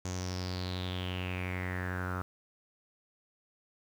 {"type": "tone with low-pass filter sweep", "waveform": "sawtooth", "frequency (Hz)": 91.3, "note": "F#2", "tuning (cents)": -23, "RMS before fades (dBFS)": -36, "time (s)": [0.05, 2.22], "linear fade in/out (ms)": 0, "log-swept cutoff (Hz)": [6700, 1300], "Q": 6.6, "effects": ["9-bit"]}